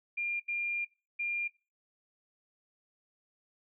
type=tone bursts at uneven times; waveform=sine; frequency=2400 Hz; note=D7; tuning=37 cents sharp; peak=-31 dBFS; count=3; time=0.17-0.4 / 0.48-0.85 / 1.19-1.48 s; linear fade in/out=10 ms; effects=noise-tail reverb RT60 0.3 s tail -19 dB re dry